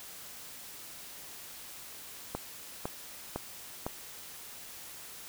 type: click train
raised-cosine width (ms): 1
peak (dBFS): -19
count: 4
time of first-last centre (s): 2.35-3.865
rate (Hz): 1.98
effects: white hiss -47 dBFS RMS until 5.28 s